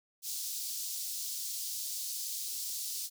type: high-pass noise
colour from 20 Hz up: pink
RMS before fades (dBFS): -38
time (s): 0.22-3.1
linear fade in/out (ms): 50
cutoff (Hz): 4500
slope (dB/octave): 24
effects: none